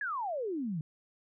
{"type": "exponential sweep", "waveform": "sine", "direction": "down", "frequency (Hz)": [1735, 146.83], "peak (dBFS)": -32, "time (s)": [0.01, 0.81], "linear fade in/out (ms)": 2, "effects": []}